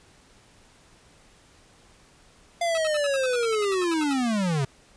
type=linear sweep; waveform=square; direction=down; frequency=695 to 129.3 Hz; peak=-23 dBFS; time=2.61-4.65 s; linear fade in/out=5 ms
type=tone bursts; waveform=20% pulse; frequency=1297 Hz; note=E6; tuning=28 cents flat; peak=-27 dBFS; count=15; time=2.75-4.132 s; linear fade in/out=0 ms; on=24 ms; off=73 ms
effects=pink hiss -56 dBFS RMS until 4.96 s + resampled to 22050 Hz